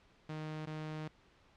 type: tone with dropouts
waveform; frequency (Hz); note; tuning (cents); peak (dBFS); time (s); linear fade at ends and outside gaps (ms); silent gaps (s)
sawtooth; 155; D#3; -6; -36; 0.29-1.08; 5; 0.657-0.67
effects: pink hiss -66 dBFS RMS until 1.56 s + low-pass 4000 Hz 12 dB/octave